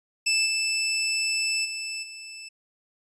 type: tone with level steps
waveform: 20% pulse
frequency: 2637 Hz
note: E7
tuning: in tune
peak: -16 / -19 / -26 / -34 dBFS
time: 0.26-2.49 s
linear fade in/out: 10 ms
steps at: 0.45 / 1.64 / 2.02 s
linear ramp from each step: 20 ms
effects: resampled to 22050 Hz